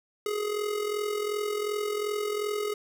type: tone with amplitude modulation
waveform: square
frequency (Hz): 418.4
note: G#4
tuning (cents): +13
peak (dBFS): -26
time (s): 0.26-2.74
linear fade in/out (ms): 2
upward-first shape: sine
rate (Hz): 42.7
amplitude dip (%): 60
effects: none